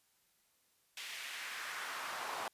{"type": "noise with high-pass filter sweep", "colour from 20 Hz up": "brown", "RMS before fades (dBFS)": -43, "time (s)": [0.97, 2.48], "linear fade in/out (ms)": 2, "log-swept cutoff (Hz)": [2700, 860], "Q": 1.6, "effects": ["white hiss -74 dBFS RMS until 2.53 s", "resampled to 32000 Hz"]}